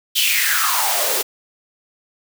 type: noise with high-pass filter sweep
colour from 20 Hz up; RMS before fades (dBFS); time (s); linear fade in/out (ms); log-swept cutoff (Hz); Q
white; -18; 0.15-1.23; 20; 3300 to 390; 5.8
effects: none